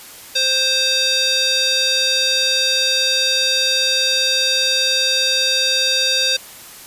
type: tone with band-pass filter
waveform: square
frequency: 525 Hz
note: C5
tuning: 6 cents sharp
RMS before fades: -17 dBFS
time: 0.35-6.37 s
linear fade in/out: 10 ms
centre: 4300 Hz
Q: 3.6
effects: white hiss -38 dBFS RMS until 6.86 s + resampled to 32000 Hz